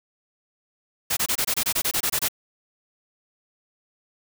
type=noise bursts; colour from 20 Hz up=white; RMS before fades=-23 dBFS; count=13; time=1.1-2.285 s; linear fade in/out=10 ms; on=69 ms; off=24 ms; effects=none